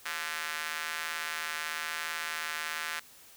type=tone with high-pass filter; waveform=square; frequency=79.5 Hz; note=D#2; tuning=38 cents sharp; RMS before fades=-36 dBFS; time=0.05-3 s; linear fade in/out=10 ms; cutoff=1600 Hz; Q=1.8; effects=white hiss -55 dBFS RMS until 3.36 s